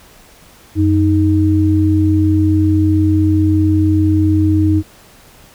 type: tone pair together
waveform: sine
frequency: 92.3 / 312.3 Hz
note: F#2 / D#4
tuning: -4 / +7 cents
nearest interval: octave + major sixth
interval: 2111 cents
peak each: -12 dBFS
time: 0.75-4.83 s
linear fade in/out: 50 ms
effects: pink hiss -44 dBFS RMS until 5.54 s